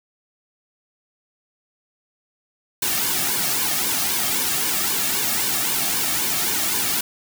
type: noise with flanger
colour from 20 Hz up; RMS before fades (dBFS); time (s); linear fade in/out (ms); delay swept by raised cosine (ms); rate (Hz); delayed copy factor
white; -22; 2.82-7.01; 5; 1.5 to 2.06; 3.8; -0.7
effects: none